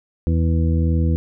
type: harmonic tone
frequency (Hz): 81.9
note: E2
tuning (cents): -11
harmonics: 1 / 2 / 3 / 4 / 6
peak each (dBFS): -16 / -22 / -26 / -28 / -32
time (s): 0.27-1.16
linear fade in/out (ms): 0
effects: none